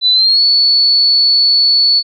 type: tone with pitch glide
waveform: sine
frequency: 3996 to 4434 Hz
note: B7 to C#8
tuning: +20 to 0 cents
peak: -7 dBFS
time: 0.01-2.03 s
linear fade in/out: 50 ms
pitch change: +180 cents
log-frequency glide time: 0.12-0.43 s
effects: none